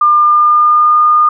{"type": "tone with pitch glide", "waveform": "sine", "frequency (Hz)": [1200, 1218.2], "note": ["D6", "D#6"], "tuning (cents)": [37, -37], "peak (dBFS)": -5, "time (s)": [0.01, 1.29], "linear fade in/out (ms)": 5, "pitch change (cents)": 26, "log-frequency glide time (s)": [0.18, 0.99], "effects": []}